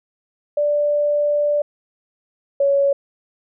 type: tone pair in turn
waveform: sine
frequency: 587.3 / 559.1 Hz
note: D5 / C#5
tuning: 0 / +15 cents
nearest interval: minor second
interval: 85 cents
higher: first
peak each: -15 / -13 dBFS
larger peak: second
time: 0.57-1.62 / 2.6-2.93 s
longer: first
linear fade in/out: 5 ms
effects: none